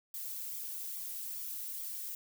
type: noise with flanger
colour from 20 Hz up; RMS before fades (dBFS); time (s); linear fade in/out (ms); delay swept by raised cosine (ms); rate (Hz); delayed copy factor
violet; -41; 0.14-2.15; 2; 0.86 to 2.66; 2.4; +0.65
effects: none